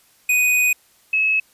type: tone pair in turn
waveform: square / sine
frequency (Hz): 2489 / 2581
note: D#7 / E7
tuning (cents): 0 / -37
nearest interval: minor second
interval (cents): 63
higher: second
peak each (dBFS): -15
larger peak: neither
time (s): 0.29-0.73 / 1.13-1.4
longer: first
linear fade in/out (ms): 5
effects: white hiss -56 dBFS RMS until 1.53 s + resampled to 32000 Hz